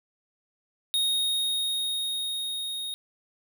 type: tone with level ramp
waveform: square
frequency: 3729 Hz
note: A#7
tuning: in tune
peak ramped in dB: -23 to -32 dBFS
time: 0.94-2.94 s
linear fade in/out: 0 ms
effects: none